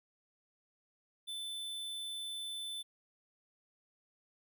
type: tone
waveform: square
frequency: 3520 Hz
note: A7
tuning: in tune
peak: -40 dBFS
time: 1.27-2.83 s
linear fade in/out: 20 ms
effects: none